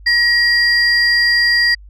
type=tone pair together; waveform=sine; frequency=1900 / 4788 Hz; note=A#6 / D8; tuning=+33 / +33 cents; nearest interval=octave + major third; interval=1600 cents; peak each=-11 / -14 dBFS; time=0.06-1.75 s; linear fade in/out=10 ms; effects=tanh soft clip ceiling -4 dBFS + added 50 Hz sine -36 dBFS peak until 1.89 s